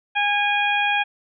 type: harmonic tone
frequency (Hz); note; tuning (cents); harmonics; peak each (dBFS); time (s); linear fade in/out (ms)
820; G#5; -22; 1 / 2 / 3 / 4; -22 / -24 / -22 / -28; 0.15-1.04; 20
effects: none